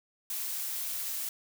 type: noise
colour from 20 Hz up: blue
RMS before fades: -35 dBFS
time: 0.3-1.29 s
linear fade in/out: 2 ms
effects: none